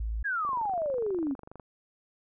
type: tone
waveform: sine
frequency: 55 Hz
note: A1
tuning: in tune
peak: -29 dBFS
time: 0-0.23 s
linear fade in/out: 5 ms
type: exponential sweep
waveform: sine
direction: down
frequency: 1708 to 259.5 Hz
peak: -27 dBFS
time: 0.24-1.35 s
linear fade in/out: 20 ms
type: click train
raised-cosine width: 1 ms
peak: -31 dBFS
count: 29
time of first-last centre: 0.45-1.598 s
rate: 24.4 Hz
effects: none